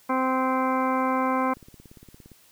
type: harmonic tone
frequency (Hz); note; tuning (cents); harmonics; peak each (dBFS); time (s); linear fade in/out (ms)
260; C4; -11; 1 / 2 / 3 / 4 / 5 / 6 / 8 / 9; -26 / -29 / -30 / -26 / -33 / -37 / -38 / -42; 0.09-1.54; 10
type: click train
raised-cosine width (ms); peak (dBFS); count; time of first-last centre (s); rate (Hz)
3; -34; 14; 1.57-2.317; 17.4
effects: white hiss -57 dBFS RMS until 2.51 s